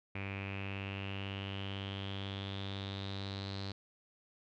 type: tone with low-pass filter sweep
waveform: sawtooth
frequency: 98 Hz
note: G2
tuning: in tune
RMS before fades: -41 dBFS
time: 0.15-3.72 s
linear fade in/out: 5 ms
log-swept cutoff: 2400 to 4200 Hz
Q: 7.7
effects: none